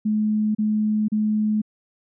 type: tone bursts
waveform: sine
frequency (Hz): 213.6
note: G#3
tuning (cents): +49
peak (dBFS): -18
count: 3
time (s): 0.05-1.618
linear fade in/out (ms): 10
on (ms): 500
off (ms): 34
effects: none